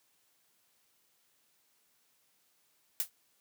blue noise with exponential decay, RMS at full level -27 dBFS, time 3-3.1 s, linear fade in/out 0 ms, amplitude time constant 20 ms, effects white hiss -72 dBFS RMS until 3.4 s + high-pass 100 Hz 12 dB/octave

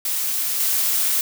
blue noise with level steps, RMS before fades -23 / -20 dBFS, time 0.05-1.21 s, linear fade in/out 2 ms, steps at 0.6 s, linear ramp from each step 2 ms, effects none

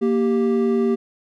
triangle tone pair together, 233.1 / 392 Hz, A#3 / G4, 0 / 0 cents, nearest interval major sixth, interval 900 cents, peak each -17 dBFS, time 0.01-0.96 s, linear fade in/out 20 ms, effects none

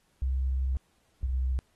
sine tone pair in turn, 65.41 / 64.36 Hz, C2 / C2, 0 / -28 cents, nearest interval unison, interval 28 cents, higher first, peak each -25 / -25 dBFS, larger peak neither, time 0.22-0.77 / 1.23-1.59 s, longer first, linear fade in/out 0 ms, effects pink hiss -70 dBFS RMS until 1.75 s + AAC 32 kbps

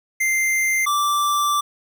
square tone pair in turn, 2089 / 1170.1 Hz, C7 / D6, -3 / -7 cents, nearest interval minor seventh, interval 1004 cents, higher first, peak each -18 dBFS, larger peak neither, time 0.2-0.86 / 0.86-1.61 s, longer second, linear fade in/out 10 ms, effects none

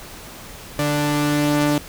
sawtooth tone pair together, 147.35 / 294.1 Hz, D3 / D4, +6 / +3 cents, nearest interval octave, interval 1197 cents, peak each -18 / -15 dBFS, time 0.79-1.78 s, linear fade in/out 0 ms, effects pink hiss -38 dBFS RMS until 1.88 s

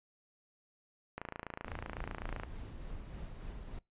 click train, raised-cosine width 0.5 ms, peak -25 dBFS, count 36, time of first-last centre 1.18-2.434 s, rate 27.9 Hz
brown noise with tremolo, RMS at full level -43 dBFS, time 1.65-3.79 s, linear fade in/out 5 ms, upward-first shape triangle, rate 3.4 Hz, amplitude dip 40%
effects noise-tail reverb RT60 0.2 s tail -23 dB re dry + resampled to 8000 Hz

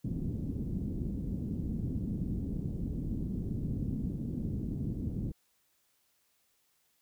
white low-pass noise, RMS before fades -35 dBFS, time 0.04-5.32 s, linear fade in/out 5 ms, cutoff 250 Hz, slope 24 dB/octave, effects white hiss -73 dBFS RMS until 7.01 s

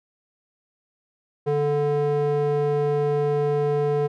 square tone with band-pass filter, 146.1 Hz, D3, 9 cents flat, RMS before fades -22 dBFS, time 1.46-4.08 s, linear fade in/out 20 ms, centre 450 Hz, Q 1.9, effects none

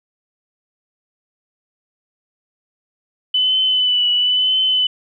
sine tone with vibrato, 3000 Hz, F#7, 23 cents sharp, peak -13 dBFS, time 3.34-4.87 s, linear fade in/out 5 ms, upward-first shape triangle, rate 0.99 Hz, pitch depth 35 cents each way, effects none

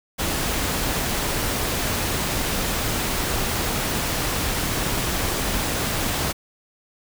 pink noise, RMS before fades -24 dBFS, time 0.18-6.33 s, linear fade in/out 20 ms, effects none

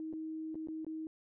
sine tone with dropouts, 316.6 Hz, D#4, 30 cents sharp, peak -38 dBFS, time 0-1.07 s, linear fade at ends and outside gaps 1 ms, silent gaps 0.128-0.135 / 0.545-0.554 / 0.673-0.685 / 0.847-0.866 s, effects none

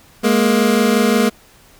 25% pulse tone pair together, 210 / 235.7 Hz, G#3 / A#3, +19 / +19 cents, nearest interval major second, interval 200 cents, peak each -11 dBFS, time 0.23-1.3 s, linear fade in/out 20 ms, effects pink hiss -48 dBFS RMS until 1.79 s

